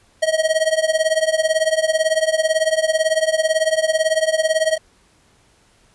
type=tone with tremolo; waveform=square; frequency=635 Hz; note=D#5; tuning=35 cents sharp; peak=-12 dBFS; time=0.22-4.78 s; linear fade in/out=10 ms; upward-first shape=triangle; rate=18 Hz; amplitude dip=95%; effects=pink hiss -56 dBFS RMS until 5.94 s + resampled to 24000 Hz